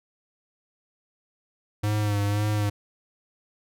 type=tone with vibrato; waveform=square; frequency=103.7 Hz; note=G#2; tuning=2 cents flat; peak=-23 dBFS; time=1.83-2.7 s; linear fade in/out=10 ms; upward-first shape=sine; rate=1.9 Hz; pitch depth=38 cents each way; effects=none